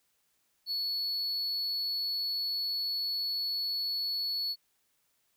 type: tone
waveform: triangle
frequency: 4406 Hz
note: C#8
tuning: 11 cents flat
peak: -29 dBFS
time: 0.66-4.56 s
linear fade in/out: 50 ms
effects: white hiss -74 dBFS RMS until 5.36 s